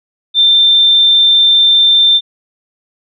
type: tone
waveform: sine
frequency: 3575 Hz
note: A7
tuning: 27 cents sharp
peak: -5 dBFS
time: 0.34-2.21 s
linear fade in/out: 50 ms
effects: none